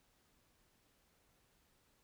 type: silence
effects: pink hiss -74 dBFS RMS until 2.03 s